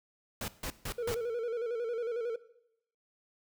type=noise bursts; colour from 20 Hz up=pink; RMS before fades=-37 dBFS; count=4; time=0.41-1.144 s; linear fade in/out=2 ms; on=71 ms; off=150 ms
type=tone with vibrato; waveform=triangle; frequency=466.2 Hz; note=A#4; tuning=in tune; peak=-30 dBFS; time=0.98-2.36 s; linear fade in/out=5 ms; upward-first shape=square; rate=11 Hz; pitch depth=63 cents each way
effects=noise-tail reverb RT60 0.8 s tail -17 dB re dry